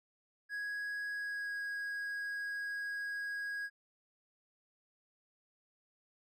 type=tone with pitch glide; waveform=triangle; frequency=1661.2 to 1647.8 Hz; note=G#6 to G#6; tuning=0 to -14 cents; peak=-35 dBFS; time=0.49-3.7 s; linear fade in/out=50 ms; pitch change=-14 cents; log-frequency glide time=1.11-1.59 s; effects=none